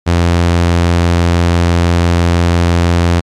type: tone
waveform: sawtooth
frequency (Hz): 86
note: F2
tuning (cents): -26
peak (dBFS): -4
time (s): 0.06-3.21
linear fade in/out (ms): 20
effects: low-pass 7000 Hz 12 dB/octave + MP3 96 kbps